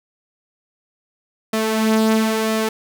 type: tone with flanger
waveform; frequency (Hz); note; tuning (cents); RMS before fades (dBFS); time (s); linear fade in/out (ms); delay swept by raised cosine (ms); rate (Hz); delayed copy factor
sawtooth; 220; A3; 0; -18; 1.53-2.69; 5; 1.6 to 4.8; 1; +0.5
effects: none